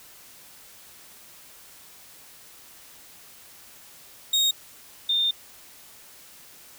35% pulse / sine tone pair in turn, 3729 / 3623 Hz, A#7 / A7, 0 / +50 cents, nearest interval unison, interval 50 cents, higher first, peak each -17 / -20 dBFS, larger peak first, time 4.33-4.51 / 5.09-5.31 s, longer second, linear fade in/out 5 ms, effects white hiss -49 dBFS RMS until 6.78 s

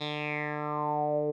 10% pulse tone with low-pass filter sweep, 149.4 Hz, D3, 30 cents sharp, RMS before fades -31 dBFS, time 0-1.32 s, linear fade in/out 20 ms, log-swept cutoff 3900 to 460 Hz, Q 6.1, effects none

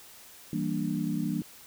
sine chord, E half-diminished seventh, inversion none, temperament equal, 164.81 / 196 / 233.1 / 293.7 Hz, E3 / G3 / Bb3 / D4, 0 / 0 / 0 / 0 cents, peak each -33 dBFS, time 0.53-1.42 s, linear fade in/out 2 ms, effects white hiss -51 dBFS RMS until 1.66 s

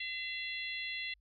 harmonic tone, 680 Hz, F5, 46 cents flat, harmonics 3 / 4 / 5 / 6, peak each -40 / -42 / -44 / -46 dBFS, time 0-1.14 s, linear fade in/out 5 ms, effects added 50 Hz sine -66 dBFS peak until 1.2 s

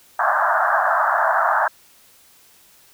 pink band-pass noise, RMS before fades -18 dBFS, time 0.19-1.68 s, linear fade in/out 5 ms, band 630 to 1700 Hz, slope 96 dB/octave, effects white hiss -52 dBFS RMS until 2.93 s

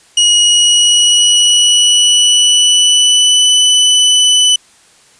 sawtooth tone with pitch glide, 2900 to 2992 Hz, F#7 to F#7, -35 to +19 cents, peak -3 dBFS, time 0.17-4.56 s, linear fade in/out 5 ms, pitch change +54 cents, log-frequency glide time 0.42-3.51 s, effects white hiss -46 dBFS RMS until 5.19 s + resampled to 22050 Hz

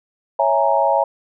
sine chord, A# half-diminished seventh, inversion first, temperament equal, 554.4 / 659.3 / 830.6 / 932.3 Hz, C#5 / E5 / G#5 / A#5, 0 / 0 / 0 / 0 cents, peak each -19 dBFS, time 0.39-1.04 s, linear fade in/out 5 ms, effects none

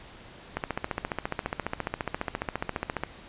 click train, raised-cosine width 0.5 ms, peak -13 dBFS, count 37, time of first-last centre 0.57-3.036 s, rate 14.6 Hz, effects pink hiss -48 dBFS RMS until 3.28 s + resampled to 8000 Hz

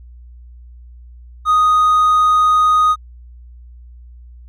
triangle tone, 1244.5 Hz, D#6, in tune, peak -7 dBFS, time 1.45-2.96 s, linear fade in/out 50 ms, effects tanh soft clip ceiling -3 dBFS + added 60 Hz sine -36 dBFS peak until 4.48 s

